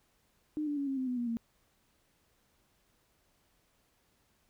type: tone with pitch steps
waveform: sine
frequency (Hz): 303.7 / 292 / 280.8 / 269.9 / 259.5 / 249.5 / 239.9 / 230.7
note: D#4 / D4 / C#4 / C#4 / C4 / B3 / A#3 / A#3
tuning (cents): -42 / -10 / +22 / -46 / -14 / +18 / +50 / -18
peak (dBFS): -31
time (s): 0.57-1.37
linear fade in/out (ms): 0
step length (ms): 100
effects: pink hiss -72 dBFS RMS until 4.49 s